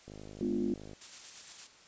click train, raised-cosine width 2 ms, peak -34 dBFS, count 45, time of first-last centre 0.08-0.933 s, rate 51.6 Hz
sine chord, G# diminished seventh, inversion none, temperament equal, 207.7 / 246.9 / 293.7 / 349.2 Hz, G#3 / B3 / D4 / F4, 0 / 0 / 0 / 0 cents, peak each -36 / -34 / -38 / -34 dBFS, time 0.41-0.74 s, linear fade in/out 2 ms
blue noise with tremolo, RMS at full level -43 dBFS, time 1.01-1.67 s, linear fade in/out 5 ms, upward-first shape square, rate 8.7 Hz, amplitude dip 30%
effects white hiss -58 dBFS RMS until 1.87 s + resampled to 16000 Hz

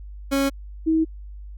30% pulse / sine tone pair in turn, 275 / 320.3 Hz, C#4 / E4, -14 / -50 cents, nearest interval minor third, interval 264 cents, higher second, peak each -16 dBFS, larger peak neither, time 0.31-0.5 / 0.86-1.05 s, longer neither, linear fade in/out 20 ms, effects added 50 Hz sine -35 dBFS peak until 1.57 s

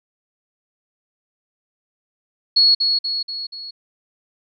sine tone with echo, 4347 Hz, C#8, 35 cents flat, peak -10 dBFS, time 2.56-2.75 s, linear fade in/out 10 ms, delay 240 ms, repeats 4, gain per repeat -5 dB, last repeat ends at 3.71 s, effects none

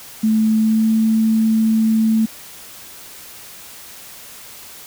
sine tone with pitch glide, 218.9 to 221.3 Hz, A3 to A3, -9 to +10 cents, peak -12 dBFS, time 0.23-2.26 s, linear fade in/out 10 ms, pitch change +19 cents, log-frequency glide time 0.6-0.88 s, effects white hiss -38 dBFS RMS until 4.86 s

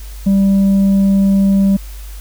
sine tone with tanh clipping, 195.9 Hz, G3, 1 cent flat, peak -9 dBFS, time 0.26-1.77 s, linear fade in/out 10 ms, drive 3 dB, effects added 50 Hz sine -27 dBFS peak until 2.2 s + white hiss -40 dBFS RMS until 2.2 s

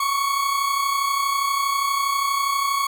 40% pulse tone pair together, 1105.6 / 1138 Hz, C#6 / C#6, -5 / +45 cents, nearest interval minor second, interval 50 cents, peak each -20 / -26 dBFS, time 0-2.87 s, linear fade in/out 5 ms, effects none

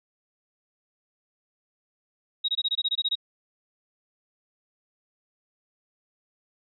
sine tone bursts, 3800 Hz, A#7, 33 cents sharp, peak -22 dBFS, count 11, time 2.44-3.155 s, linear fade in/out 10 ms, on 45 ms, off 22 ms, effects none

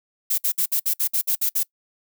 violet noise bursts, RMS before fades -21 dBFS, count 10, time 0.3-1.633 s, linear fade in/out 10 ms, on 82 ms, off 57 ms, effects noise-tail reverb RT60 0.1 s tail -24 dB re dry

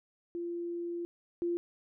sine tone pair in turn, 344.2 / 345.4 Hz, F4 / F4, -25 / -19 cents, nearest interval unison, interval 6 cents, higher second, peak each -34 / -29 dBFS, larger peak second, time 0.35-1.05 / 1.42-1.57 s, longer first, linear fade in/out 0 ms, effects none

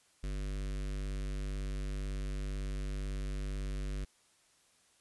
square tone with notch filter, 49 Hz, G1, in tune, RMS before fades -37 dBFS, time 0.23-4.05 s, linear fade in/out 10 ms, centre 850 Hz, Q 1, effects white hiss -68 dBFS RMS until 5 s + resampled to 24000 Hz

